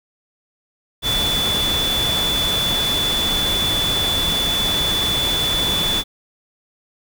sine tone in noise, 3466 Hz, A7, 27 cents flat, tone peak -18 dBFS, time 1.02-6.04 s, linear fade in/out 50 ms, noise pink, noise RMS -24 dBFS, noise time 1.02-6.04 s, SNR +3 dB, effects none

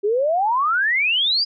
sine exponential sweep, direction up, 392 to 4978 Hz, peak -16 dBFS, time 0.03-1.45 s, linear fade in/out 20 ms, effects none

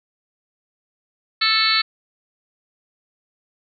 harmonic tone, 440 Hz, A4, in tune, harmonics 3 / 4 / 5 / 6 / 7 / 8 / 9 / 10, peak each -23 / -25 / -23 / -28 / -31 / -29 / -21 / -20 dBFS, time 1.41-1.82 s, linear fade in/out 10 ms, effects none

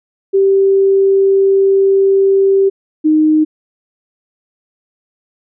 sine tone pair in turn, 390 / 309.5 Hz, G4 / D#4, -9 / -9 cents, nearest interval major third, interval 400 cents, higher first, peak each -7 dBFS, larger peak neither, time 0.33-2.7 / 3.04-3.45 s, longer first, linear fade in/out 20 ms, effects none

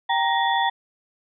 sine tone cluster, 781 / 933 / 1881 / 3457 Hz, G5 / A#5 / A#6 / A7, -7 / +1 / +15 / -31 cents, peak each -23 / -22 / -26 / -28 dBFS, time 0.09-0.7 s, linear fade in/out 10 ms, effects none

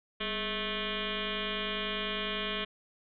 sine tone with frequency modulation, 1751 Hz, A6, 9 cents flat, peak -31 dBFS, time 0.2-2.65 s, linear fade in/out 10 ms, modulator 222 Hz, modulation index 7.7, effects none

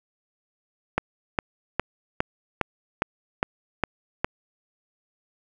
click train, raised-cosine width 0.5 ms, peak -6 dBFS, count 9, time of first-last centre 0.98-4.245 s, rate 2.45 Hz, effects 8-bit

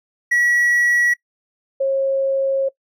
triangle / sine tone pair in turn, 1929 / 541.3 Hz, B6 / C#5, -41 / -41 cents, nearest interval octave + minor seventh, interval 2200 cents, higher first, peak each -12 / -15 dBFS, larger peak first, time 0.31-1.14 / 1.8-2.69 s, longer second, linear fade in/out 10 ms, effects noise-tail reverb RT60 0.1 s tail -22 dB re dry

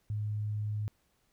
sine tone, 105.5 Hz, G#2, 28 cents sharp, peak -31 dBFS, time 0.1-0.88 s, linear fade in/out 0 ms, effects pink hiss -73 dBFS RMS until 1.32 s

